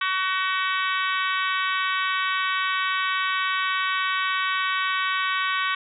harmonic tone with a mistuned harmonic, 376.4 Hz, F#4, 30 cents sharp, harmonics 3 / 4 / 5 / 6 / 7 / 8 / 9 / 10, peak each -26 / -28 / -30 / -32 / -33 / -34 / -35 / -36 dBFS, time 0.01-5.75 s, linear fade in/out 5 ms, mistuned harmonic 8, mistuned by +24 cents, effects none

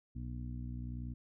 harmonic tone, 60.9 Hz, B1, 24 cents flat, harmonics 1 / 2 / 3 / 4 / 5, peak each -42 / -43 / -54 / -47 / -56 dBFS, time 0.15-1.14 s, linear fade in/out 10 ms, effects none

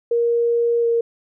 sine tone with pitch glide, 470 to 465.4 Hz, A#4 to A#4, +14 to -3 cents, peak -15 dBFS, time 0.11-1.01 s, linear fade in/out 5 ms, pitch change -17 cents, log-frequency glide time 0.81-0.86 s, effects none

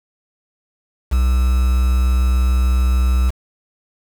triangle tone with quantisation, 63.3 Hz, B1, 43 cents sharp, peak -10 dBFS, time 1.11-3.31 s, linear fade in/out 20 ms, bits 5, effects none

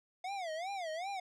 square tone with vibrato, 708 Hz, F5, 23 cents sharp, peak -38 dBFS, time 0.24-1.2 s, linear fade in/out 5 ms, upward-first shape sine, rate 2.6 Hz, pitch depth 220 cents each way, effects low-pass 6000 Hz 12 dB/octave

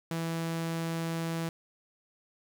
sawtooth tone, 165 Hz, E3, 2 cents sharp, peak -27 dBFS, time 0.11-1.49 s, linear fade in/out 2 ms, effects 10-bit

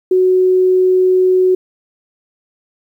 sine tone, 370.1 Hz, F#4, in tune, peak -8 dBFS, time 0.11-1.55 s, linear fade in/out 5 ms, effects 8-bit

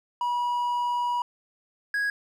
triangle tone pair in turn, 969 / 1655.7 Hz, B5 / G#6, -33 / -6 cents, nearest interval major sixth, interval 927 cents, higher second, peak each -22 dBFS, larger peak neither, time 0.21-1.22 / 1.94-2.1 s, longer first, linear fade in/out 2 ms, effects none

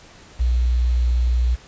sine tone with quantisation, 60.6 Hz, B1, 32 cents flat, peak -15 dBFS, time 0.39-1.56 s, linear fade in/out 20 ms, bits 7, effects pink hiss -46 dBFS RMS until 1.67 s + resampled to 16000 Hz

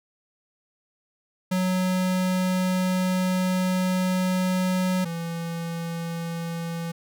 square tone pair in turn, 184.5 / 167.57 Hz, F#3 / E3, -5 / +29 cents, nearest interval major second, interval 166 cents, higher first, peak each -22 / -29 dBFS, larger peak first, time 1.51-5.05 / 5.05-6.92 s, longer first, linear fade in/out 10 ms, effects none

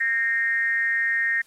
sine tone with frequency modulation, 1847 Hz, A#6, 16 cents flat, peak -20 dBFS, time 0-1.42 s, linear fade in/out 10 ms, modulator 241 Hz, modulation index 0.6, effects white hiss -57 dBFS RMS until 1.46 s + low-pass 11000 Hz 12 dB/octave

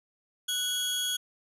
sawtooth tone pair together, 1480 / 3322 Hz, F#6 / G#7, 0 / 0 cents, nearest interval octave + major second, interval 1400 cents, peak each -35 / -25 dBFS, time 0.48-1.17 s, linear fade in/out 10 ms, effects resampled to 32000 Hz

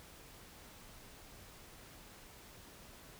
silence, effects pink hiss -56 dBFS RMS until 3.19 s

